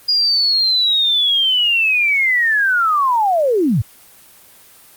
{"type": "linear sweep", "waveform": "sine", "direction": "down", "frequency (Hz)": [4895, 87.31], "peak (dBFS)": -12, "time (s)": [0.08, 3.82], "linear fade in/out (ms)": 10, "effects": ["white hiss -45 dBFS RMS until 4.96 s", "Opus 24 kbps"]}